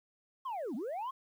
sine linear two-way sweep, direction down then up, 1100 to 197.9 to 1100 Hz, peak -33 dBFS, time 0.45-1.11 s, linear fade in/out 10 ms, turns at 0.75 s, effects tanh soft clip ceiling -34 dBFS + 11-bit

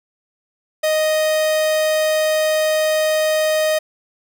45% pulse tone, 622.3 Hz, D#5, in tune, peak -15 dBFS, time 0.83-3.79 s, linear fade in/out 10 ms, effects none

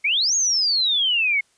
sine exponential two-way sweep, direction up then down, 2148 to 6700 to 2148 Hz, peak -17 dBFS, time 0.04-1.41 s, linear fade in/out 10 ms, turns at 0.35 s, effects white hiss -62 dBFS RMS until 1.57 s + resampled to 22050 Hz

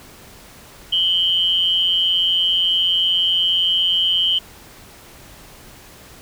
sine tone pair together, 2971 / 3148 Hz, F#7 / G7, +6 / +7 cents, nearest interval minor second, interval 101 cents, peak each -18 / -17 dBFS, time 0.92-4.39 s, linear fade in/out 10 ms, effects pink hiss -43 dBFS RMS until 6.21 s

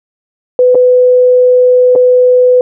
sine tone with dropouts, 500 Hz, B4, 21 cents sharp, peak -3 dBFS, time 0.59-2.61 s, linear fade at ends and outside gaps 1 ms, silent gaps 0.747-0.753 / 1.953-1.959 s, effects none

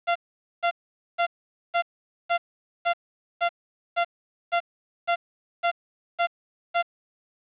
sawtooth tone bursts, 690 Hz, F5, 21 cents flat, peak -16 dBFS, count 13, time 0.07-6.828 s, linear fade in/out 20 ms, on 86 ms, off 470 ms, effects resampled to 8000 Hz + 8-bit

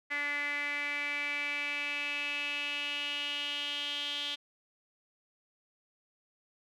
sawtooth tone with band-pass filter sweep, 289.5 Hz, D4, 25 cents flat, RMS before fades -35 dBFS, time 0.1-4.36 s, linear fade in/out 20 ms, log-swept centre 2000 to 3300 Hz, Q 6.9, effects none

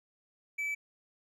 triangle tone, 2305 Hz, D7, 33 cents flat, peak -30 dBFS, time 0.58-0.75 s, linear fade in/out 10 ms, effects none

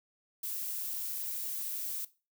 violet noise, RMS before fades -37 dBFS, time 0.43-2.05 s, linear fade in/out 5 ms, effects noise-tail reverb RT60 0.3 s tail -17 dB re dry

